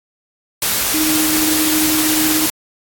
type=tone in noise; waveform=sine; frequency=311.1 Hz; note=D#4; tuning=in tune; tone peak=-17 dBFS; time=0.94-2.46 s; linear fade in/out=2 ms; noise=white; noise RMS=-17 dBFS; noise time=0.62-2.5 s; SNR=-3 dB; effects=AAC 64 kbps